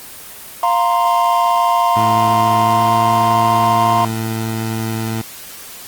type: chord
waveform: triangle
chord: F suspended fourth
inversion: none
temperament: equal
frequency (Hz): 698.5 / 932.3 / 1046.5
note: F5 / Bb5 / C6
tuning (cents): 0 / 0 / 0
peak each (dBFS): -14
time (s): 0.63-4.05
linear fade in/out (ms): 2
type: tone with pitch glide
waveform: 20% pulse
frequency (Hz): 110 to 111.79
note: A2 to A2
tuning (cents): 0 to +28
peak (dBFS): -14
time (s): 1.96-5.22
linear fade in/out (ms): 10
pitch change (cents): +28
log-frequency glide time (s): 2.58-2.92
effects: white hiss -34 dBFS RMS until 5.87 s + Opus 24 kbps